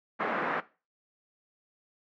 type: band-pass noise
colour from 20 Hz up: white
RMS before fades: -31 dBFS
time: 0.19-0.61 s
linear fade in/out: 20 ms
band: 190 to 1700 Hz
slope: 24 dB/octave
effects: noise-tail reverb RT60 0.3 s tail -17 dB re dry